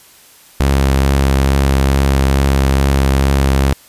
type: tone with vibrato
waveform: sawtooth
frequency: 68 Hz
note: C#2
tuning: 33 cents flat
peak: -6 dBFS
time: 0.6-3.73 s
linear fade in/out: 0 ms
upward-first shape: triangle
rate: 2.3 Hz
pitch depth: 21 cents each way
effects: white hiss -44 dBFS RMS until 3.88 s + resampled to 32000 Hz